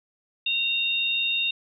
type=tone pair together; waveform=sine; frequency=2762 / 3687 Hz; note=F7 / A#7; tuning=-20 / -20 cents; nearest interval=perfect fourth; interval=500 cents; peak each=-25 dBFS; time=0.46-1.51 s; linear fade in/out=5 ms; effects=none